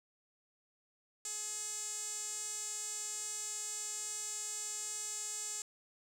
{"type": "tone with band-pass filter", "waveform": "sawtooth", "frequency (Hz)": 423.6, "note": "G#4", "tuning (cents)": 34, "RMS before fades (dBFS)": -41, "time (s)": [1.25, 5.62], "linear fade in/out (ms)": 2, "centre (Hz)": 7500, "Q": 6.5, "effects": []}